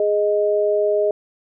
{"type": "tone pair together", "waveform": "sine", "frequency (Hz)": [415.3, 622.3], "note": ["G#4", "D#5"], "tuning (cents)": [0, 0], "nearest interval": "perfect fifth", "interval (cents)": 700, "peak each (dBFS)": -18, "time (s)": [0, 1.11], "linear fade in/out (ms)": 2, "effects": []}